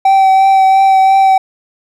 triangle tone with vibrato, 771 Hz, G5, 29 cents flat, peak -3 dBFS, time 0.05-1.38 s, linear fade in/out 5 ms, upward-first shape triangle, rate 2.9 Hz, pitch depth 18 cents each way, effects none

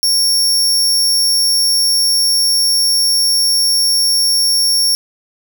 sawtooth tone, 5500 Hz, F8, 27 cents flat, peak -8 dBFS, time 0.03-4.95 s, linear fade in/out 0 ms, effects none

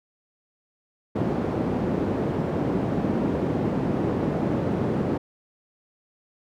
white band-pass noise, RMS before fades -25 dBFS, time 1.15-5.18 s, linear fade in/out 10 ms, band 120 to 340 Hz, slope 12 dB/octave, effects none

